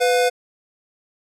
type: tone pair together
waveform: square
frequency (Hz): 497.9 / 710.9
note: B4 / F5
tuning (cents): +14 / +31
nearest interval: tritone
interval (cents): 617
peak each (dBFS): -17 / -21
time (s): 0-0.3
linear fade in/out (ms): 20
effects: low-pass 11000 Hz 12 dB/octave